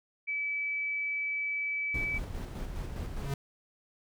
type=tone; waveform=sine; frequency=2299 Hz; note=D7; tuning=37 cents flat; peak=-30 dBFS; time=0.27-2.19 s; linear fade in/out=20 ms
type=noise with tremolo; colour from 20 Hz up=brown; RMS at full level=-36 dBFS; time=1.94-3.33 s; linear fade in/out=5 ms; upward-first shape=square; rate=4.9 Hz; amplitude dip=35%
type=tone with exponential growth; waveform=square; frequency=138.59 Hz; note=C#3; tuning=in tune; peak=-29 dBFS; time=3.08-3.34 s; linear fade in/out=2 ms; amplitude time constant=56 ms
effects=none